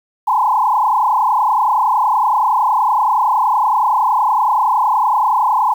sine tone with frequency modulation, 932.3 Hz, A#5, in tune, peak -11 dBFS, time 0.27-5.74 s, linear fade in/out 10 ms, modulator 30.7 Hz, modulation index 3.6, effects 7-bit

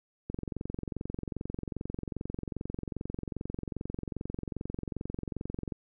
click train, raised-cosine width 3 ms, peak -22 dBFS, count 123, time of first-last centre 0.3-5.722 s, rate 22.5 Hz, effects none

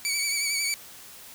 15% pulse tone with vibrato, 2275 Hz, C#7, 44 cents sharp, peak -18 dBFS, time 0.05-0.74 s, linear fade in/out 0 ms, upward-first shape triangle, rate 11 Hz, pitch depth 50 cents each way, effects white hiss -46 dBFS RMS until 1.34 s

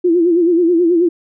sine tone with vibrato, 343.1 Hz, F4, 31 cents flat, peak -9 dBFS, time 0.04-1.09 s, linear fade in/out 10 ms, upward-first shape sine, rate 9.3 Hz, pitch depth 90 cents each way, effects none

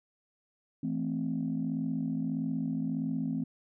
sine chord, A minor, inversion second, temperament equal, 164.81 / 220 / 261.6 Hz, E3 / A3 / C4, 0 / 0 / 0 cents, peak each -34 / -34 / -32 dBFS, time 0.83-3.44 s, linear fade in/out 5 ms, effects tanh soft clip ceiling -22 dBFS

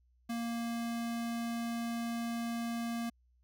square tone, 233.1 Hz, A#3, in tune, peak -35 dBFS, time 0.29-3.1 s, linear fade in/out 10 ms, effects added 61 Hz sine -66 dBFS peak until 3.43 s

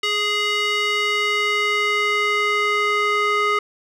square tone with band-pass filter sweep, 416 Hz, G#4, 3 cents sharp, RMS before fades -20 dBFS, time 0.03-3.59 s, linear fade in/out 5 ms, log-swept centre 2800 to 1600 Hz, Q 1.9, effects none

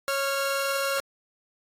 sawtooth tone pair together, 550 / 1385.9 Hz, C#5 / F6, -14 / -14 cents, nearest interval octave + major third, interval 1600 cents, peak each -23 / -25 dBFS, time 0.08-1 s, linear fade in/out 0 ms, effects AAC 48 kbps

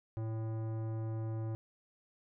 sine tone with tanh clipping, 111.3 Hz, A2, 20 cents sharp, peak -37 dBFS, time 0.17-1.55 s, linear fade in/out 0 ms, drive 16 dB, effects none

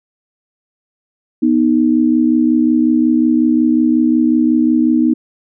sine tone pair together, 245.6 / 311.1 Hz, B3 / D#4, -9 / 0 cents, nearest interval major third, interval 409 cents, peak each -12 dBFS, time 1.42-5.14 s, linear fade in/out 10 ms, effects none

